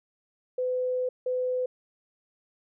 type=tone bursts at uneven times; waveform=sine; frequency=505 Hz; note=B4; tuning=39 cents sharp; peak=-25 dBFS; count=2; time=0.58-1.09 / 1.26-1.66 s; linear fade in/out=5 ms; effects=none